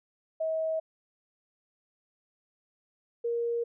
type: tone pair in turn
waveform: sine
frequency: 640 / 469.5 Hz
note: D#5 / A#4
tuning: +49 / +12 cents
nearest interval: perfect fourth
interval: 537 cents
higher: first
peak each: -27 dBFS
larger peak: neither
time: 0.4-0.8 / 3.24-3.64 s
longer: neither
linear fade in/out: 10 ms
effects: none